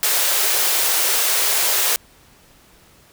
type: high-pass noise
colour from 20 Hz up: white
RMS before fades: -18 dBFS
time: 0.03-1.96 s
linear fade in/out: 0 ms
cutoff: 360 Hz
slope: 48 dB/octave
effects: pink hiss -51 dBFS RMS until 3.12 s